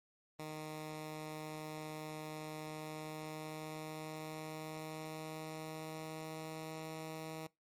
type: tone with pitch glide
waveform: 10% pulse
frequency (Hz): 154.8 to 158.69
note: D#3 to D#3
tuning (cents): -9 to +34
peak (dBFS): -35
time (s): 0.39-7.47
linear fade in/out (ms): 5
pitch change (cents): +43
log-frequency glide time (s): 2.64-7.01
effects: noise-tail reverb RT60 0.2 s tail -22 dB re dry + MP3 64 kbps